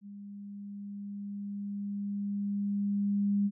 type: tone with level ramp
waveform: sine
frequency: 202 Hz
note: G#3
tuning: 48 cents flat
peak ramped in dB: -43 to -24 dBFS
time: 0.01-3.51 s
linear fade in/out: 50 ms
effects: none